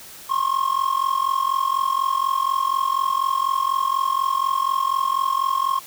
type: tone with amplitude modulation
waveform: triangle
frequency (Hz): 1075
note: C6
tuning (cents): +47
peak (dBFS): -13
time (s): 0.29-5.8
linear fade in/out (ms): 20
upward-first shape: sine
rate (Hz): 44.1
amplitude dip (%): 85
effects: white hiss -41 dBFS RMS until 5.86 s